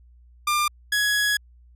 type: tone pair in turn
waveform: sawtooth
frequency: 1196 / 1674.9 Hz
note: D6 / G#6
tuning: +31 / +14 cents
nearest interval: tritone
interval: 583 cents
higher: second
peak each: -16 dBFS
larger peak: neither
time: 0.47-0.68 / 0.92-1.37 s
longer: second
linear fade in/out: 5 ms
effects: added 60 Hz sine -49 dBFS peak until 1.75 s + resampled to 32000 Hz